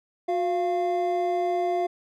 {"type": "tone pair together", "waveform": "triangle", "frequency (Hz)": [361.4, 692.6], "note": ["F#4", "F5"], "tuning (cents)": [-41, -15], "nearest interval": "major seventh", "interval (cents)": 1126, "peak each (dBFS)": [-24, -23], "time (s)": [0.28, 1.87], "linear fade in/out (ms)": 10, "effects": []}